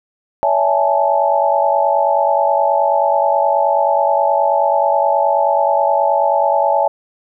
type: chord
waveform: sine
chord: A major seventh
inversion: first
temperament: equal with one note detuned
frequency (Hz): 565.4 / 659.3 / 830.6 / 880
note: C#5 / E5 / G#5 / A5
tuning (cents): +34 / 0 / 0 / 0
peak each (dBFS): -17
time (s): 0.43-6.88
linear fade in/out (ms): 0
effects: none